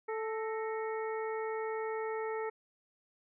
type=harmonic tone with a mistuned harmonic; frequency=440.1 Hz; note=A4; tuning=in tune; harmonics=1 / 2 / 3 / 4 / 5; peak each=-35 / -41 / -45 / -47 / -49 dBFS; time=0.08-2.5 s; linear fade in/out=10 ms; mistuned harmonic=4; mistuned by=+91 cents; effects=none